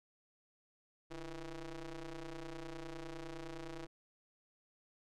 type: ring-modulated tone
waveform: sawtooth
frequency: 160.1 Hz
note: D#3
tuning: 50 cents sharp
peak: -37 dBFS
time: 1.1-3.87 s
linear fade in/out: 20 ms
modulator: 175 Hz
effects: low-pass 7000 Hz 12 dB/octave